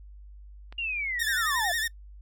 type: click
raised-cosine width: 0.3 ms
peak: -29 dBFS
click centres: 0.725 s
type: linear sweep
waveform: sine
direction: down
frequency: 2833 to 659.3 Hz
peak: -28 dBFS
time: 0.78-1.72 s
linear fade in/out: 5 ms
type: tone with vibrato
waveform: sawtooth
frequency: 1800 Hz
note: A6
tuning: 39 cents sharp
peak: -23 dBFS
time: 1.19-1.88 s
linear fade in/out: 10 ms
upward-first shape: sine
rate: 11 Hz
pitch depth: 72 cents each way
effects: noise-tail reverb RT60 0.1 s tail -24 dB re dry + added 50 Hz sine -44 dBFS peak until 2.21 s